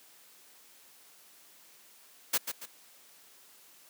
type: noise with echo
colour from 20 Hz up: white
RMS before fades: -27 dBFS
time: 2.33-2.38 s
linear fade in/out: 10 ms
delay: 140 ms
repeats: 2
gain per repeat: -8 dB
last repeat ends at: 2.66 s
effects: white hiss -58 dBFS RMS until 3.89 s + high-pass 200 Hz 12 dB/octave